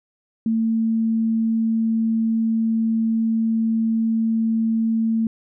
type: tone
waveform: sine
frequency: 224.7 Hz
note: A3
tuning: 37 cents sharp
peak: -17 dBFS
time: 0.46-5.27 s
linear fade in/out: 2 ms
effects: none